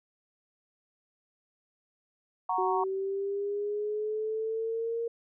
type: chord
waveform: sine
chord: F# major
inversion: none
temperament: equal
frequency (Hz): 740 / 932.3 / 1108.7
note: F#5 / A#5 / C#6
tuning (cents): 0 / 0 / 0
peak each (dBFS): -31 / -30 / -32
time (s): 2.49-2.84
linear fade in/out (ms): 5
type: linear sweep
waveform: sine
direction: up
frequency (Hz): 371.3 to 466.2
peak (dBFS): -29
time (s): 2.58-5.08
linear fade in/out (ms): 5
effects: none